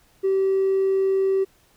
sine tone with hard clipping, 385.6 Hz, G4, 28 cents flat, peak -18 dBFS, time 0.23-1.45 s, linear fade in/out 20 ms, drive 1 dB, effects pink hiss -59 dBFS RMS until 1.76 s

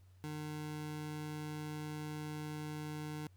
25% pulse tone, 151.7 Hz, D#3, 44 cents flat, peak -37 dBFS, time 0.24-3.27 s, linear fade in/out 0 ms, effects added 92 Hz sine -59 dBFS peak until 3.36 s + pink hiss -75 dBFS RMS until 3.36 s

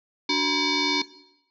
sine tone with frequency modulation, 2273 Hz, C#7, 43 cents sharp, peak -20 dBFS, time 0.29-1.02 s, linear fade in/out 5 ms, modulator 661 Hz, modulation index 4, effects noise-tail reverb RT60 0.8 s tail -17 dB re dry

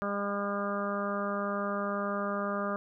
harmonic tone with a mistuned harmonic, 202 Hz, G#3, 48 cents flat, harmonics 1 / 2 / 3 / 4 / 5 / 6 / 7 / 8, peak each -35 / -39 / -35 / -46 / -43 / -35 / -41 / -46 dBFS, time 0.02-2.76 s, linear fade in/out 0 ms, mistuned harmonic 4, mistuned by -17 cents, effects none

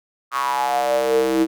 square tone with high-pass filter sweep, 65.41 Hz, C2, in tune, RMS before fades -19 dBFS, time 0.31-1.47 s, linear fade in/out 50 ms, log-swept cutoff 1200 to 320 Hz, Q 8.1, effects none

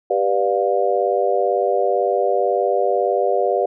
sine chord, G dominant seventh, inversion none, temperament just, 392 / 490 / 588 / 705.6 Hz, G4 / B4 / D5 / F5, 0 / -14 / +2 / +18 cents, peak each -21 dBFS, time 0.1-3.66 s, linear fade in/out 5 ms, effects none

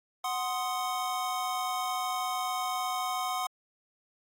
square chord, C diminished, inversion second, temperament equal with one note detuned, 740 / 1046.5 / 1249.6 Hz, Gb5 / C6 / Eb6, 0 / 0 / +7 cents, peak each -34 / -35 / -37 dBFS, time 0.24-3.47 s, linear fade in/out 5 ms, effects AAC 64 kbps

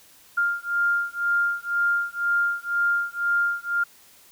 sine beating tone pair, 1400 / 1402 Hz, F6 / F6, +4 / +6 cents, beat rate 2 Hz, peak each -24 dBFS, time 0.37-3.84 s, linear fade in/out 10 ms, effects white hiss -53 dBFS RMS until 4.31 s

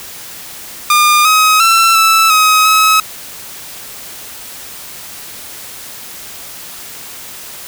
sawtooth tone with pitch steps, 1207 / 1267 / 1342 / 1318 / 1267 / 1282 Hz, D6 / D#6 / E6 / E6 / D#6 / E6, +47 / +31 / +31 / -1 / +31 / -49 cents, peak -3 dBFS, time 0.9-3 s, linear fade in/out 2 ms, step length 350 ms, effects white hiss -30 dBFS RMS until 7.67 s

